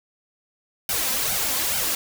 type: noise with flanger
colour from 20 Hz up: white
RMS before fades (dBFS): -24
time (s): 0.89-1.95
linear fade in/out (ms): 2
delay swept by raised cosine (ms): 1.3 to 3.9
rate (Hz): 2.3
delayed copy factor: +0.75
effects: none